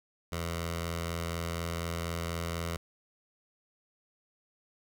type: tone with notch filter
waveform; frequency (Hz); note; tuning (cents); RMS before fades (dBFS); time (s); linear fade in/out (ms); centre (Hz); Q
10% pulse; 84.1; E2; +35; -35; 0.32-2.77; 5; 290; 0.86
effects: none